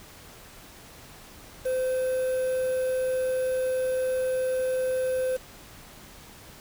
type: tone with quantisation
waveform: triangle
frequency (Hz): 515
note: C5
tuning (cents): -28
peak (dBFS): -22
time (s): 1.65-5.37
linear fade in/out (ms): 10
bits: 7
effects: pink hiss -48 dBFS RMS until 6.6 s